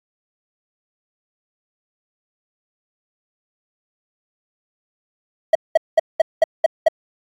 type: tone bursts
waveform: triangle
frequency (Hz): 645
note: E5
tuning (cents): -38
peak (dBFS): -6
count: 7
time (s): 5.53-6.884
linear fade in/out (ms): 5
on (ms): 22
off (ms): 200
effects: AAC 64 kbps